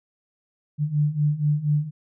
sine beating tone pair, 146.2 / 150.4 Hz, D3 / D3, -7 / +42 cents, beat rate 4.2 Hz, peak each -24 / -21 dBFS, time 0.78-1.91 s, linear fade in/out 50 ms, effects none

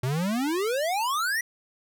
square exponential sweep, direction up, 121.5 to 1975.5 Hz, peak -25 dBFS, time 0.03-1.41 s, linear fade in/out 5 ms, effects none

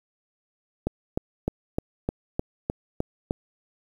click train, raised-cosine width 2 ms, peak -11 dBFS, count 9, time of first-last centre 0.87-3.309 s, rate 3.28 Hz, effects 8-bit

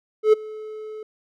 triangle tone with ADSR envelope, 431.6 Hz, A4, 33 cents flat, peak -7 dBFS, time 0.23-1.03 s, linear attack 100 ms, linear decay 12 ms, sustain -23 dB, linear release 3 ms, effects none

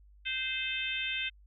harmonic tone with a mistuned harmonic, 520 Hz, C5, 11 cents flat, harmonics 3 / 4 / 5 / 6 / 7, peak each -40 / -39 / -35 / -38 / -39 dBFS, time 0.25-1.3 s, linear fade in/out 20 ms, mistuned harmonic 7, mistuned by -22 cents, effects added 50 Hz sine -55 dBFS peak until 1.46 s

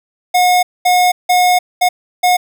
square tone bursts at uneven times, 723 Hz, F#5, 40 cents flat, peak -9 dBFS, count 5, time 0.34-0.63 / 0.85-1.12 / 1.29-1.59 / 1.81-1.89 / 2.23-2.37 s, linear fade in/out 10 ms, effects none

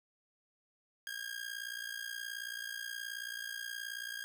sawtooth tone with amplitude modulation, 1621 Hz, G#6, 42 cents flat, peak -33 dBFS, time 1.07-4.24 s, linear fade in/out 0 ms, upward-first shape sine, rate 58.7 Hz, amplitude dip 80%, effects none

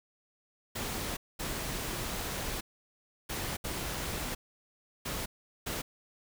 pink noise bursts at uneven times, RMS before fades -36 dBFS, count 6, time 0.75-1.17 / 1.39-2.61 / 3.29-3.57 / 3.64-4.35 / 5.05-5.26 / 5.66-5.82 s, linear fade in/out 10 ms, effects none

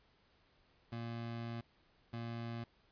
25% pulse tone bursts at uneven times, 116.54 Hz, A#2, in tune, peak -37 dBFS, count 2, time 0.92-1.61 / 2.13-2.64 s, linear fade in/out 5 ms, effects pink hiss -71 dBFS RMS until 2.91 s + resampled to 11025 Hz

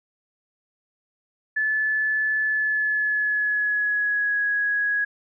sine tone with pitch glide, 1733 to 1665.3 Hz, A6 to G#6, -27 to +4 cents, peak -20 dBFS, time 1.56-5.05 s, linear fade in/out 10 ms, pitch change -69 cents, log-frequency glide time 2.43-4.4 s, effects none

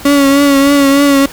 35% pulse tone with vibrato, 280 Hz, C#4, 18 cents sharp, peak -4 dBFS, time 0.05-1.26 s, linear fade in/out 5 ms, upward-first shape triangle, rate 3.3 Hz, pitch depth 43 cents each way, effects pink hiss -30 dBFS RMS until 1.32 s

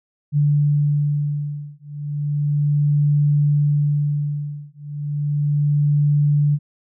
sine beating tone pair, 146.1 / 146.44 Hz, D3 / D3, -9 / -5 cents, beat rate 0.34 Hz, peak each -19 dBFS, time 0.32-6.59 s, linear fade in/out 50 ms, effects none

